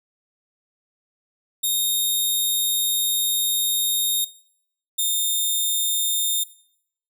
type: tone pair in turn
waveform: 10% pulse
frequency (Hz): 3700 / 3636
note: A#7 / A#7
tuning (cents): -14 / -44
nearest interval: unison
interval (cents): 30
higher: first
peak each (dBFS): -12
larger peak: neither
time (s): 1.63-4.25 / 4.98-6.44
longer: first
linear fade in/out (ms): 10
effects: noise-tail reverb RT60 0.7 s tail -21 dB re dry